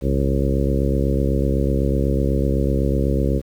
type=harmonic tone with a mistuned harmonic; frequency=68 Hz; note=C#2; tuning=33 cents flat; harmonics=1 / 2 / 3 / 4 / 5 / 6 / 7 / 8; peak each=-20 / -23 / -25 / -26 / -27 / -28 / -28 / -29 dBFS; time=0.01-3.42 s; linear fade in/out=50 ms; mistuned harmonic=1; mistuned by=-130 cents; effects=8-bit